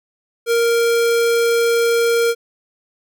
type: tone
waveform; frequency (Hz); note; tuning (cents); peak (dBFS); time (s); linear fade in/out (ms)
square; 466.2; A#4; 0; -14; 0.46-2.35; 50
effects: none